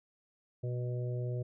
harmonic tone, 123.2 Hz, B2, 4 cents flat, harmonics 1 / 3 / 4 / 5, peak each -33 / -43 / -45 / -47 dBFS, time 0.63-1.43 s, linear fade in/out 10 ms, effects none

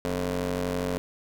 20% pulse ring-modulated tone, 92.5 Hz, F#2, in tune, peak -19 dBFS, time 0.05-0.98 s, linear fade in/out 0 ms, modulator 349 Hz, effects none

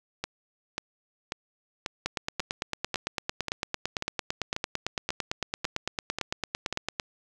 two click trains, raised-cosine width 0.2 ms, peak -13 / -11 dBFS, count 13 / 45, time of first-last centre 0.24-6.726 / 2.06-6.998 s, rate 1.85 / 8.91 Hz, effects none

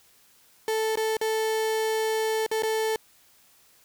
35% pulse tone with dropouts, 440 Hz, A4, in tune, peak -22 dBFS, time 0.68-2.96 s, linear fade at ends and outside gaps 1 ms, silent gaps 0.956-0.973 / 1.169-1.213 / 2.464-2.514 / 2.623-2.633 s, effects white hiss -59 dBFS RMS until 3.84 s

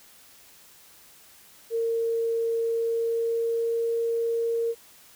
sine tone with pitch glide, 458.7 to 462.2 Hz, A#4 to A#4, -28 to -15 cents, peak -23 dBFS, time 1.7-4.75 s, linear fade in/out 50 ms, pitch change +13 cents, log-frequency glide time 2.56-3.97 s, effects white hiss -53 dBFS RMS until 5.15 s

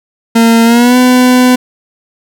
40% pulse tone with pitch glide, 229 to 251.2 Hz, A#3 to B3, -31 to +30 cents, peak -3 dBFS, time 0.35-1.56 s, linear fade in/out 10 ms, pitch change +161 cents, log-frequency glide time 0.64-0.97 s, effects none

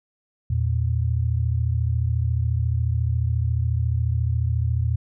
sine tone pair together, 82.36 / 116.54 Hz, E2 / A#2, -1 / 0 cents, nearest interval tritone, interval 601 cents, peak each -22 dBFS, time 0.5-4.96 s, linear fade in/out 5 ms, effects none

